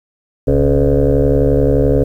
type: tone with frequency modulation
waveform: sine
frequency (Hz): 277.2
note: C#4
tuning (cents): 0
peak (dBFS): -8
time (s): 0.47-2.04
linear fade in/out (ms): 10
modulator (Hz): 71.6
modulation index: 3.8
effects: tanh soft clip ceiling -4 dBFS + 8-bit